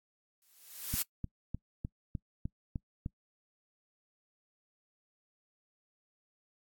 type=noise with exponential growth; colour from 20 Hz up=blue; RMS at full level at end=-30 dBFS; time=0.42-1.02 s; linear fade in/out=0 ms; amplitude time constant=130 ms
type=click train; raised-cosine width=5 ms; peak=-24 dBFS; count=8; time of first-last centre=0.94-3.061 s; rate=3.3 Hz
effects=noise-tail reverb RT60 0.1 s tail -24 dB re dry + AAC 64 kbps